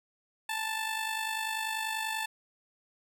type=tone with amplitude modulation; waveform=15% pulse; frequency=880 Hz; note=A5; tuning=in tune; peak=-23 dBFS; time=0.49-2.26 s; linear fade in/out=5 ms; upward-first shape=sine; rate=50.2 Hz; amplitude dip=50%; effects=none

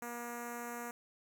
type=tone with notch filter; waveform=5% pulse; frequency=238.5 Hz; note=A#3; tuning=40 cents sharp; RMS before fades=-43 dBFS; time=0.02-0.91 s; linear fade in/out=2 ms; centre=3300 Hz; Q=0.52; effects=none

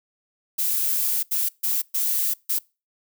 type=noise bursts at uneven times; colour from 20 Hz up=violet; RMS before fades=-23 dBFS; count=5; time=0.58-1.23 / 1.31-1.49 / 1.63-1.82 / 1.94-2.34 / 2.49-2.59 s; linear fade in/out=10 ms; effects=noise-tail reverb RT60 0.3 s tail -25 dB re dry

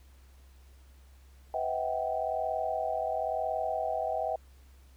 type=tone cluster; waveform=sine; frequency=502 / 642 / 738 / 779 Hz; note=B4 / E5 / F#5 / G5; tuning=+28 / -46 / -5 / -11 cents; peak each=-38 / -32 / -36 / -34 dBFS; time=1.54-4.36 s; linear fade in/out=2 ms; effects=added 66 Hz sine -53 dBFS peak until 4.96 s + pink hiss -65 dBFS RMS until 4.96 s

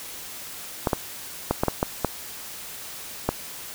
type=clicks; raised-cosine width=1 ms; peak=-6 dBFS; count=8; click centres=0.872 / 0.932 / 1.51 / 1.635 / 1.683 / 1.829 / 2.047 / 3.29 s; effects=white hiss -38 dBFS RMS until 3.74 s

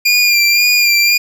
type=tone with vibrato; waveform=25% pulse; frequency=2401 Hz; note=D7; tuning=38 cents sharp; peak=-5 dBFS; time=0.05-1.18 s; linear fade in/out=10 ms; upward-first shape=sine; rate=1.9 Hz; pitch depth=32 cents each way; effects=none

